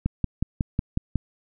click train, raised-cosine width 5 ms, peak -10 dBFS, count 7, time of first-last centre 0.06-1.157 s, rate 5.47 Hz, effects none

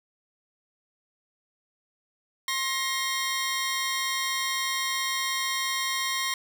15% pulse tone pair together, 1064 / 1883.8 Hz, C6 / A#6, +29 / +18 cents, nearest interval minor seventh, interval 989 cents, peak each -22 / -24 dBFS, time 2.48-6.34 s, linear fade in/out 2 ms, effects none

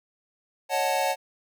square chord, D# half-diminished seventh, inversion third, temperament equal with one note detuned, 554.4 / 622.3 / 740 / 877 Hz, C#5 / D#5 / F#5 / A5, 0 / 0 / 0 / -6 cents, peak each -29 / -33 / -28 / -29 dBFS, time 0.69-1.16 s, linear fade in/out 50 ms, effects none

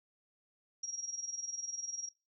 sine tone with tremolo, 5650 Hz, F8, 19 cents sharp, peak -35 dBFS, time 0.83-2.09 s, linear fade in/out 5 ms, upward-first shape sine, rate 20 Hz, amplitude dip 75%, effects noise-tail reverb RT60 0.3 s tail -21 dB re dry

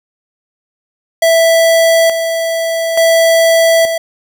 square tone with tremolo, 659.3 Hz, E5, in tune, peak -7 dBFS, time 1.22-3.98 s, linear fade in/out 5 ms, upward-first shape square, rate 0.57 Hz, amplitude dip 55%, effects none

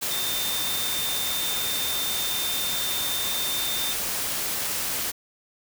sine tone in noise, 3608 Hz, A7, 43 cents sharp, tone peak -29 dBFS, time 0.1-3.94 s, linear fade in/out 20 ms, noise white, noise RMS -28 dBFS, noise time 0.01-5.12 s, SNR -4 dB, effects none

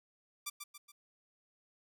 5% pulse tone with echo, 1174.7 Hz, D6, in tune, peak -25 dBFS, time 0.46-0.5 s, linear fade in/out 10 ms, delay 140 ms, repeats 3, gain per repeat -6 dB, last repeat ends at 0.92 s, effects none

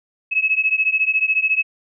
sine beating tone pair, 2572 / 2586 Hz, E7 / E7, -43 / -34 cents, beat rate 14 Hz, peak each -18 / -19 dBFS, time 0.31-1.63 s, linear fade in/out 20 ms, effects none

